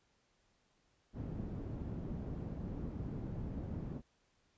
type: low-pass noise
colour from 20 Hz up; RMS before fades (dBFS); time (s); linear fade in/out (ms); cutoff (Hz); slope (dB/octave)
white; -42; 1.13-4.02; 50; 200; 12
effects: pink hiss -75 dBFS RMS until 4.57 s + resampled to 16000 Hz